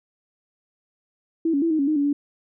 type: tone with pitch steps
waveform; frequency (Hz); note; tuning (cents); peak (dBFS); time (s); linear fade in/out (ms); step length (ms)
sine; 327.5 / 281 / 332.1 / 313.4 / 278.1 / 308.3 / 284.7 / 287.5; E4 / C#4 / E4 / D#4 / C#4 / D#4 / C#4 / D4; -11 / +24 / +13 / +13 / +6 / -16 / +46 / -37; -18; 1.45-2.13; 5; 85
effects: none